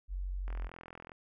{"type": "tone", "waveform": "sine", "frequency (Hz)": 46.33, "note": "F#1", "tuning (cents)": 3, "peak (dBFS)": -34, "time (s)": [0.08, 0.7], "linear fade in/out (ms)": 50}
{"type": "click train", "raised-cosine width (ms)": 0.5, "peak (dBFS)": -32, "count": 28, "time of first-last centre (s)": [0.48, 1.118], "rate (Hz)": 42.3}
{"effects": []}